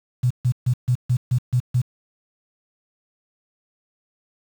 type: tone bursts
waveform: sine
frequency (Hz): 124.1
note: B2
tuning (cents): +9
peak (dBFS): -15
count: 8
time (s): 0.23-1.818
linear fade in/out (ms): 10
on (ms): 76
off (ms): 140
effects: 7-bit